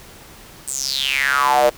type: tone with high-pass filter sweep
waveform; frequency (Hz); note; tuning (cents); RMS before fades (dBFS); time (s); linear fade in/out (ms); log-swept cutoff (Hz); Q
square; 67.6; C#2; -43; -18; 0.67-1.7; 10; 8700 to 530; 7.5
effects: pink hiss -42 dBFS RMS until 1.77 s